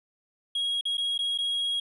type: tone with dropouts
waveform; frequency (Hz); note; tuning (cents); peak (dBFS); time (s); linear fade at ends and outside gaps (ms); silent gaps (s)
triangle; 3295; G#7; -14; -24; 0.55-1.8; 5; 0.811-0.853 / 0.972-0.979 / 1.179-1.189 / 1.378-1.385
effects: resampled to 24000 Hz